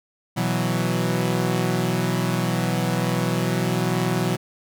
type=chord; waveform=sawtooth; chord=B suspended fourth; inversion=none; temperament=equal; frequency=123.47 / 164.81 / 185 Hz; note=B2 / E3 / F#3; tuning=0 / 0 / 0 cents; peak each=-21 dBFS; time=0.36-4.37 s; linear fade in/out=20 ms; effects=none